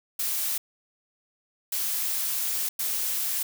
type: noise bursts at uneven times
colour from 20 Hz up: blue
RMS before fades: -28 dBFS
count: 3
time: 0.19-0.58 / 1.72-2.69 / 2.79-3.43 s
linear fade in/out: 5 ms
effects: none